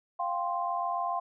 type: chord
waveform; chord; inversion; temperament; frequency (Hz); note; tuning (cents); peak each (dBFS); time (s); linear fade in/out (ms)
sine; F suspended second; none; just; 698.5 / 785.8 / 1047.7; F5 / G5 / C6; 0 / +4 / +2; -32 / -35 / -32; 0.19-1.2; 10
effects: none